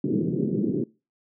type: band-pass noise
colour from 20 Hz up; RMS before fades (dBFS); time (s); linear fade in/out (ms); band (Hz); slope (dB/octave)
white; -25; 0.04-0.84; 2; 130 to 390; 48
effects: noise-tail reverb RT60 0.3 s tail -22 dB re dry